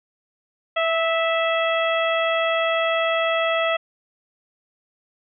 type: harmonic tone with a mistuned harmonic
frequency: 658 Hz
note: E5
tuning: 3 cents flat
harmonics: 1 / 2 / 3 / 4 / 5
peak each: -21 / -25 / -27 / -28 / -30 dBFS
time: 0.76-3.77 s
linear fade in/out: 10 ms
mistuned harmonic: 2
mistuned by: -16 cents
effects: none